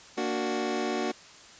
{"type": "chord", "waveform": "25% pulse", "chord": "Bb augmented", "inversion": "none", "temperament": "equal", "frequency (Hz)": [233.1, 293.7, 370], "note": ["Bb3", "D4", "F#4"], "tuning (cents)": [0, 0, 0], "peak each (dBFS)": [-29, -30, -27], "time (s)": [0.17, 1.12], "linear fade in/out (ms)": 10, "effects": ["white hiss -50 dBFS RMS until 1.59 s", "resampled to 16000 Hz"]}